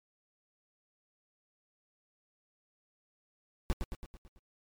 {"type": "noise with echo", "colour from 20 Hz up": "brown", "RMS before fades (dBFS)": -28, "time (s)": [3.7, 3.73], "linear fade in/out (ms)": 0, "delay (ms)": 110, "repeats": 6, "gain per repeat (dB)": -5, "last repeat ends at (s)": 4.39, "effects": ["MP3 96 kbps"]}